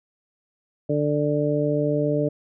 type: harmonic tone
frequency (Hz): 147.6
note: D3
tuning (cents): +9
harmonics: 1 / 2 / 3 / 4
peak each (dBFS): -25 / -25 / -25 / -25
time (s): 0.89-2.29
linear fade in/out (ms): 10
effects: none